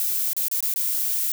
violet noise with dropouts, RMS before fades -24 dBFS, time 0-1.32 s, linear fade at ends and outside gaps 1 ms, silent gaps 0.332-0.366 / 0.483-0.514 / 0.606-0.626 / 0.739-0.76 s, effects none

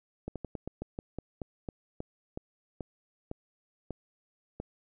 slowing click train, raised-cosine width 2 ms, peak -23 dBFS, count 16, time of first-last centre 0.28-4.6 s, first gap 77 ms, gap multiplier 1.17, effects none

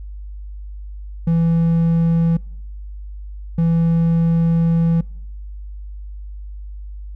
triangle tone bursts at uneven times, 166.3 Hz, E3, 16 cents sharp, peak -11 dBFS, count 2, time 1.27-2.37 / 3.58-5.01 s, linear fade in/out 5 ms, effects noise-tail reverb RT60 0.7 s tail -26 dB re dry + added 50 Hz sine -29 dBFS peak until 7.15 s

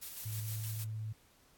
blue noise with tremolo, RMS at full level -43 dBFS, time 0.01-0.85 s, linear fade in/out 20 ms, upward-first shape square, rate 6.4 Hz, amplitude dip 35%
sine tone with pitch glide, 108.1 to 109.04 Hz, A2 to A2, -30 to -15 cents, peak -37 dBFS, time 0.25-1.13 s, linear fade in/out 10 ms, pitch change +15 cents, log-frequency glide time 0.35-0.76 s
effects pink hiss -66 dBFS RMS until 1.57 s + AAC 64 kbps

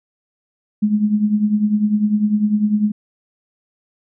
sine tone with tremolo, 210.3 Hz, G#3, 22 cents sharp, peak -10 dBFS, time 0.82-2.92 s, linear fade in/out 10 ms, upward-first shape triangle, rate 10 Hz, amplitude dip 75%, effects none

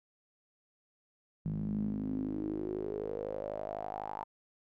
sawtooth tone with band-pass filter sweep, 52 Hz, G#1, 3 cents sharp, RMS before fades -37 dBFS, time 1.45-4.24 s, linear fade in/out 5 ms, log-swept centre 170 to 900 Hz, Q 7.1, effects none

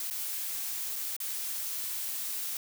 blue noise with dropouts, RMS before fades -35 dBFS, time 0-2.57 s, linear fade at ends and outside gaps 1 ms, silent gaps 0.101-0.109 / 0.958-0.961 / 1.165-1.202 s, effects none

